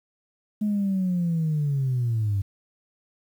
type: linear sweep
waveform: sine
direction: down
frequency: 213.1 to 96 Hz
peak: -20 dBFS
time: 0.61-2.42 s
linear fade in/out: 10 ms
effects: tanh soft clip ceiling -18 dBFS + 9-bit